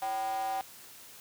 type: tone with high-pass filter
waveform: square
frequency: 110.2 Hz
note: A2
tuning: 3 cents sharp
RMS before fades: -33 dBFS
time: 0.02-0.61 s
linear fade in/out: 0 ms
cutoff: 760 Hz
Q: 8.7
effects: white hiss -51 dBFS RMS until 1.2 s + high-pass 60 Hz 12 dB/octave